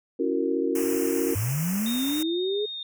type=chord; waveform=sine; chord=F# dominant seventh; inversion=second; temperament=just; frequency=277.5 / 333 / 370 / 462.5 Hz; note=C#4 / E4 / F#4 / A#4; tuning=+2 / +18 / 0 / -14 cents; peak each=-28 dBFS; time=0.19-1.35 s; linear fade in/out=10 ms
type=band-stop noise; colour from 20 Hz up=white; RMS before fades=-34 dBFS; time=0.75-2.23 s; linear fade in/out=5 ms; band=2900 to 5300 Hz; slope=96 dB/octave
type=linear sweep; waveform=sine; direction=up; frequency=92.5 to 428 Hz; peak=-24 dBFS; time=1.35-2.66 s; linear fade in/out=10 ms
type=tone with vibrato; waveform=sine; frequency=3677 Hz; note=A#7; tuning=24 cents flat; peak=-32 dBFS; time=1.86-2.83 s; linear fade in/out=2 ms; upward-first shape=sine; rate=3.9 Hz; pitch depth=11 cents each way
effects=none